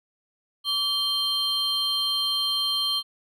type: tone cluster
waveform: triangle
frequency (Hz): 1148 / 3150 / 4196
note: D6 / G7 / C8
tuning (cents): -40 / +8 / +4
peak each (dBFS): -33 / -24 / -25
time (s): 0.64-3.03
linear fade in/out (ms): 50
effects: none